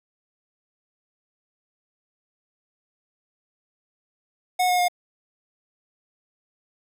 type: tone with pitch steps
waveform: square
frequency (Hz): 730 / 721.6 / 713.3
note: F#5 / F#5 / F5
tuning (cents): -24 / -44 / +36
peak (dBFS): -19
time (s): 4.59-4.884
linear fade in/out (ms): 10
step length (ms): 98
effects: none